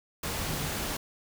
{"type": "tone in noise", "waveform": "sine", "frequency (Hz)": 153.6, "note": "D#3", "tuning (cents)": -22, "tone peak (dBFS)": -37, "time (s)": [0.45, 0.68], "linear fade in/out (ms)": 5, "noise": "pink", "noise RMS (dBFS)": -33, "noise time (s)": [0.23, 0.97], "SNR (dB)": -7, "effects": []}